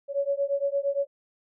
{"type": "beating tone pair", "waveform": "sine", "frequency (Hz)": [556, 564.7], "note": ["C#5", "C#5"], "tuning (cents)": [5, 32], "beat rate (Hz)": 8.7, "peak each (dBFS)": -27, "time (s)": [0.08, 1.07], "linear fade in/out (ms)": 50, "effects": []}